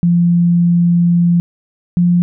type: tone pair in turn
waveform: sine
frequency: 172.7 / 175.21 Hz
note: F3 / F3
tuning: -19 / +6 cents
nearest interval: unison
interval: 25 cents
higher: second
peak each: -8 dBFS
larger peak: neither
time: 0.03-1.4 / 1.97-2.22 s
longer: first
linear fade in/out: 0 ms
effects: none